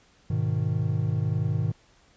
triangle chord, G# minor, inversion none, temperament equal with one note detuned, 103.83 / 125.34 / 155.56 Hz, G#2 / B2 / D#3, 0 / +26 / 0 cents, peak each -25 / -26 / -26 dBFS, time 0.3-1.72 s, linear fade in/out 5 ms, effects pink hiss -60 dBFS RMS until 2.16 s + resampled to 16000 Hz

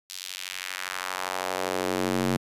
square tone with high-pass filter sweep, 46.25 Hz, F#1, in tune, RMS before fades -30 dBFS, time 0.1-2.37 s, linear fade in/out 0 ms, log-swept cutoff 4400 to 190 Hz, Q 1.3, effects resampled to 32000 Hz

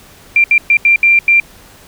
sine tone bursts at uneven times, 2371 Hz, D7, 16 cents sharp, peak -5 dBFS, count 6, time 0.36-0.44 / 0.51-0.58 / 0.7-0.77 / 0.85-0.96 / 1.03-1.19 / 1.28-1.4 s, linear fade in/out 2 ms, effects pink hiss -41 dBFS RMS until 1.87 s

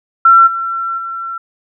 sine tone with level steps, 1353 Hz, E6, 45 cents sharp, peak -3 / -16 / -20 dBFS, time 0.25-1.38 s, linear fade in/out 5 ms, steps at 0.46 / 0.97 s, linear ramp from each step 20 ms, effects none

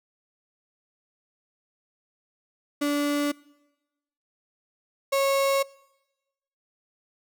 35% pulse tone pair in turn, 289.8 / 548.5 Hz, D4 / C#5, -23 / -18 cents, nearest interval major seventh, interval 1105 cents, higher second, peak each -21 / -19 dBFS, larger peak second, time 2.81-3.32 / 5.12-5.63 s, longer neither, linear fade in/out 10 ms, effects noise-tail reverb RT60 1.0 s tail -23 dB re dry

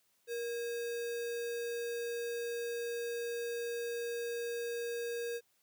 sine tone with sample-and-hold, 471.3 Hz, A#4, 19 cents sharp, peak -35 dBFS, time 0.27-5.41 s, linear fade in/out 50 ms, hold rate 2100 Hz, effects white hiss -74 dBFS RMS until 5.62 s + high-pass 80 Hz 12 dB/octave

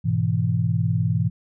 sine chord, E major, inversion first, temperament equal, 103.83 / 123.47 / 164.81 Hz, G#2 / B2 / E3, 0 / 0 / 0 cents, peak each -23 dBFS, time 0.04-1.3 s, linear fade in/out 20 ms, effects none

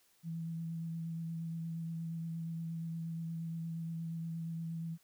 sine tone with vibrato, 164.81 Hz, E3, in tune, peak -37 dBFS, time 0.23-4.98 s, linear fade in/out 50 ms, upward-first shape sine, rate 8.5 Hz, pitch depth 16 cents each way, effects white hiss -70 dBFS RMS until 5.03 s

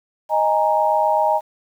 sine chord, D# suspended fourth, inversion none, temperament equal with one note detuned, 622.3 / 824.4 / 932.3 Hz, D#5 / G#5 / A#5, 0 / -13 / 0 cents, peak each -19 dBFS, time 0.29-1.41 s, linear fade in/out 50 ms, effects 8-bit

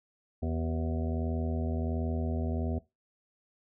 harmonic tone with a mistuned harmonic, 81.4 Hz, E2, 21 cents flat, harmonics 1 / 2 / 3 / 5 / 6 / 7 / 8 / 9, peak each -31 / -41 / -35 / -41 / -45 / -47 / -43 / -47 dBFS, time 0.42-2.79 s, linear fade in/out 10 ms, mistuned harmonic 5, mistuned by -100 cents, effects noise-tail reverb RT60 0.2 s tail -18 dB re dry

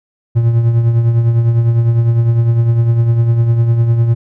triangle tone with tremolo, 116.54 Hz, A#2, in tune, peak -4 dBFS, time 0.35-4.15 s, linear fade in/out 20 ms, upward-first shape triangle, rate 9.9 Hz, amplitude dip 55%, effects none

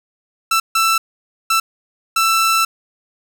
sawtooth tone bursts at uneven times, 1331 Hz, E6, 16 cents sharp, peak -9 dBFS, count 4, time 0.51-0.6 / 0.75-0.98 / 1.5-1.6 / 2.16-2.65 s, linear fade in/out 5 ms, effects none

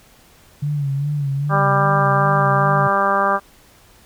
sine tone with vibrato, 142.5 Hz, C#3, 48 cents sharp, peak -18 dBFS, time 0.62-2.88 s, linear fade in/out 10 ms, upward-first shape sine, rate 2.5 Hz, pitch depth 67 cents each way
harmonic tone, 197.6 Hz, G3, 14 cents sharp, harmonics 1 / 2 / 3 / 4 / 5 / 6 / 7 / 8, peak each -28 / -27 / -22 / -22 / -23 / -18 / -27 / -24 dBFS, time 1.49-3.4 s, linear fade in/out 50 ms
effects pink hiss -50 dBFS RMS until 4.05 s

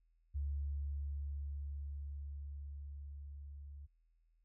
sine tone with level ramp, 71.2 Hz, C#2, 47 cents sharp, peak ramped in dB -35 to -48 dBFS, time 0.34-3.87 s, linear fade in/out 20 ms, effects added 41 Hz sine -70 dBFS peak until 4.44 s

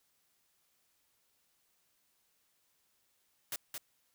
white noise with echo, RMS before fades -38 dBFS, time 3.52-3.56 s, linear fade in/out 2 ms, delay 220 ms, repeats 1, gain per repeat -4 dB, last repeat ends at 3.78 s, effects white hiss -75 dBFS RMS until 4.14 s

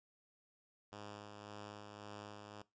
5% pulse tone with tremolo, 103.83 Hz, G#2, in tune, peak -37 dBFS, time 0.92-2.62 s, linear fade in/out 5 ms, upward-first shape sine, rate 1.8 Hz, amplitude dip 35%, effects noise-tail reverb RT60 0.2 s tail -19 dB re dry + resampled to 16000 Hz

